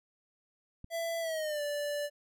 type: click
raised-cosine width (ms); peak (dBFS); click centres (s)
5; -33; 0.844
type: tone with pitch glide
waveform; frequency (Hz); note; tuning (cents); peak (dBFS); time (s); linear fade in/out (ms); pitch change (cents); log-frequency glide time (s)
square; 667 to 584; E5 to D5; +20 to -10; -33; 0.9-2.1; 50; -230; 1.2-1.62
effects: none